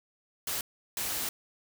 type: noise bursts at uneven times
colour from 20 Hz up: white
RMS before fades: -33 dBFS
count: 2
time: 0.47-0.61 / 0.97-1.29 s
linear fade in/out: 2 ms
effects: none